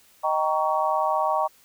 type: chord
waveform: sine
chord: Eb dominant seventh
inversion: none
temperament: just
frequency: 622.3 / 777.8 / 933.4 / 1120.1 Hz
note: Eb5 / G5 / Bb5 / Db6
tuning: 0 / -14 / +2 / +18 cents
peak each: -26 dBFS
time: 0.23-1.48 s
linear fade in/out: 20 ms
effects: white hiss -57 dBFS RMS until 1.64 s